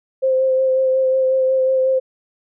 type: tone with vibrato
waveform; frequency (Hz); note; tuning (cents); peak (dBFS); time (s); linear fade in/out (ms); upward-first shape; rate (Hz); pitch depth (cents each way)
sine; 523.3; C5; 0; -13; 0.22-2; 20; sine; 5.5; 16
effects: none